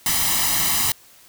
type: noise with comb filter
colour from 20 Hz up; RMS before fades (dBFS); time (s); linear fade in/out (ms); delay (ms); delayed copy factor
white; -20; 0.06-0.92; 2; 1; +0.75
effects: white hiss -50 dBFS RMS until 1.28 s